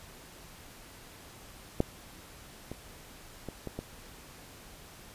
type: clicks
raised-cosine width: 2 ms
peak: -11 / -25 / -24 / -24 / -22 dBFS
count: 5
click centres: 1.804 / 2.716 / 3.487 / 3.673 / 3.79 s
effects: pink hiss -51 dBFS RMS until 5.14 s + resampled to 32000 Hz